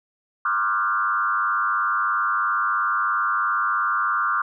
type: tone with frequency modulation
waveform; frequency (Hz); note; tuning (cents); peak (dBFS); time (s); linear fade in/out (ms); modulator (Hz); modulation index
sine; 1288; E6; -41; -19; 0.45-4.42; 5; 103; 1.9
effects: none